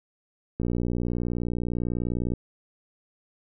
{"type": "click train", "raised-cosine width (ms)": 3, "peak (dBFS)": -15, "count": 105, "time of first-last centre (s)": [0.6, 2.336], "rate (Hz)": 59.9, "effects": []}